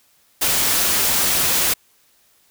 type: noise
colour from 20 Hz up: white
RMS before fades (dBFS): -18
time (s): 0.41-1.74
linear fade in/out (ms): 10
effects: white hiss -58 dBFS RMS until 2.5 s